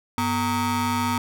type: ring-modulated tone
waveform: 30% pulse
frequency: 341.9 Hz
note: F4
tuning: 37 cents flat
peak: -16 dBFS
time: 0.18-1.18 s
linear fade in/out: 0 ms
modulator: 585 Hz
effects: none